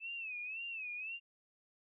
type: tone with vibrato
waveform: sine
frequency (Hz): 2600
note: E7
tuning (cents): -24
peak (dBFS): -40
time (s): 0-1.2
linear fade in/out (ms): 50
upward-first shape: sine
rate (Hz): 1.9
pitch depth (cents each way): 120
effects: none